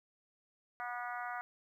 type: harmonic tone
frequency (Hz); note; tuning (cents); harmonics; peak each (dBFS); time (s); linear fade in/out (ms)
243.3; B3; -26; 3 / 4 / 5 / 6 / 7 / 8 / 9; -42 / -47 / -45 / -44 / -53 / -49 / -56; 0.8-1.41; 0
effects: 12-bit